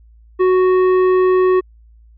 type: tone with tanh clipping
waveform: sine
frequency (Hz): 370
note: F#4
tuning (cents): 0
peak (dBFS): -12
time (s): 0.39-1.61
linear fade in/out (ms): 20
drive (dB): 14
effects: added 56 Hz sine -43 dBFS peak until 2.17 s + low-pass 2000 Hz 12 dB/octave